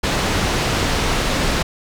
pink low-pass noise, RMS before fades -19 dBFS, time 0.03-1.63 s, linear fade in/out 10 ms, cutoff 5900 Hz, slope 12 dB/octave, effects none

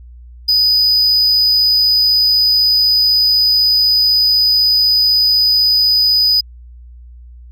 triangle tone, 4978 Hz, D#8, in tune, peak -8 dBFS, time 0.48-6.41 s, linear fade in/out 10 ms, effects added 60 Hz sine -34 dBFS peak until 7.51 s

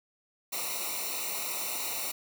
white noise with comb filter, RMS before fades -34 dBFS, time 0.52-2.12 s, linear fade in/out 10 ms, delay 0.61 ms, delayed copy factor -1, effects none

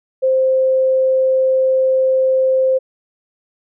sine tone, 523.3 Hz, C5, in tune, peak -11 dBFS, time 0.22-2.79 s, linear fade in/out 20 ms, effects none

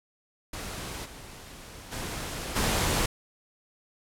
pink noise with level steps, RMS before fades -37 / -45 / -35 / -26 dBFS, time 0.53-3.06 s, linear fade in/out 5 ms, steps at 1.04 / 1.91 / 2.55 s, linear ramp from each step 20 ms, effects low-pass 12000 Hz 12 dB/octave

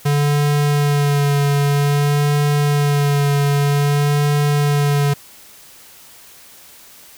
square tone with vibrato, 144.2 Hz, D3, 31 cents flat, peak -14 dBFS, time 0.05-5.14 s, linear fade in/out 10 ms, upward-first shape sine, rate 0.52 Hz, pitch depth 20 cents each way, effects white hiss -43 dBFS RMS until 7.17 s

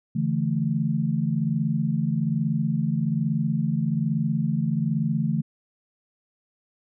sine chord, D suspended second, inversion none, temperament equal with one note detuned, 143.64 / 164.81 / 220 Hz, D3 / E3 / A3, -38 / 0 / 0 cents, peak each -26 / -25 / -26 dBFS, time 0.15-5.42 s, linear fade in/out 10 ms, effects none

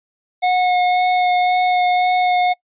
square tone with vibrato, 726 Hz, F#5, 33 cents flat, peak -14 dBFS, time 0.42-2.54 s, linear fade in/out 20 ms, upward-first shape sine, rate 1.9 Hz, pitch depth 11 cents each way, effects noise-tail reverb RT60 0.1 s tail -23 dB re dry + resampled to 8000 Hz

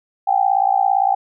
sine tone with amplitude modulation, 783 Hz, G5, 2 cents flat, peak -9 dBFS, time 0.27-1.15 s, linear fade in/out 10 ms, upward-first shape sine, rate 57.6 Hz, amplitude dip 95%, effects none

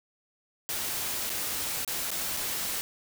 white noise with dropouts, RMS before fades -32 dBFS, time 0.69-2.81 s, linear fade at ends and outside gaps 0 ms, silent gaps 1.295-1.301 / 1.848-1.877 / 2.105-2.115 / 2.367-2.371 s, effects none

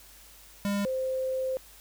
square / sine tone pair in turn, 201.6 / 521.4 Hz, G3 / C5, +49 / -6 cents, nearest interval octave + major third, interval 1645 cents, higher second, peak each -27 dBFS, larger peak neither, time 0.65-0.85 / 0.85-1.57 s, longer second, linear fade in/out 0 ms, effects added 50 Hz sine -57 dBFS peak until 1.8 s + white hiss -53 dBFS RMS until 1.8 s

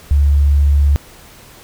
sine tone, 71.5 Hz, D2, 46 cents flat, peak -8 dBFS, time 0.11-0.96 s, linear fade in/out 0 ms, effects pink hiss -41 dBFS RMS until 1.63 s

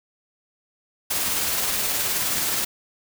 white noise with tremolo, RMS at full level -23 dBFS, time 1.1-2.65 s, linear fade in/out 10 ms, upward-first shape sine, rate 19 Hz, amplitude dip 25%, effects none

